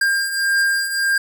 square beating tone pair, 1601 / 1602.7 Hz, G6 / G6, +36 / +38 cents, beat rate 1.7 Hz, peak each -24 / -18 dBFS, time 0.01-1.18 s, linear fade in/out 5 ms, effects none

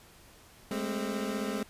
25% pulse tone cluster, 204.2 / 219.6 / 263.5 Hz, G#3 / A3 / C4, -29 / -3 / +12 cents, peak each -31 / -33 / -33 dBFS, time 0.71-1.63 s, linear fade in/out 2 ms, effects pink hiss -56 dBFS RMS until 1.69 s + resampled to 32000 Hz

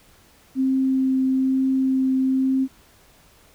sine tone with vibrato, 263.4 Hz, C4, 12 cents sharp, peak -17 dBFS, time 0.55-2.68 s, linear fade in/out 50 ms, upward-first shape triangle, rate 1.1 Hz, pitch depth 9 cents each way, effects pink hiss -54 dBFS RMS until 3.54 s

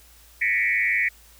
sine tone with frequency modulation, 2093 Hz, C7, in tune, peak -19 dBFS, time 0.41-1.09 s, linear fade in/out 10 ms, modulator 106 Hz, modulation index 2.4, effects added 57 Hz sine -53 dBFS peak until 1.39 s + white hiss -53 dBFS RMS until 1.39 s

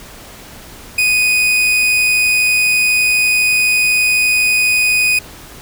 40% pulse tone, 2489 Hz, D#7, in tune, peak -10 dBFS, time 0.98-5.19 s, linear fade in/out 5 ms, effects pink hiss -36 dBFS RMS until 5.61 s

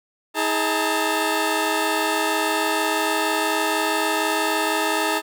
15% pulse tone cluster, 319.4 / 417.1 / 894 Hz, D#4 / G#4 / A5, +45 / +7 / +27 cents, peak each -18 dBFS, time 0.34-5.22 s, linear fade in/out 50 ms, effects none

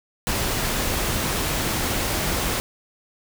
pink noise, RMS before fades -24 dBFS, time 0.27-2.6 s, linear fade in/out 0 ms, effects none

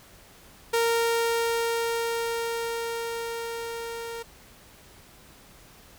sawtooth tone with level ramp, 463 Hz, A#4, 12 cents flat, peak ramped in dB -17 to -30 dBFS, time 0.73-4.23 s, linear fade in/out 10 ms, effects pink hiss -52 dBFS RMS until 5.98 s

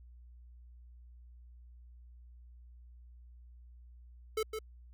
square tone with echo, 436.1 Hz, A4, 15 cents flat, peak -31 dBFS, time 4.37-4.43 s, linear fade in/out 5 ms, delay 160 ms, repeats 1, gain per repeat -6 dB, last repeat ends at 4.59 s, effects added 60 Hz sine -52 dBFS peak until 4.93 s

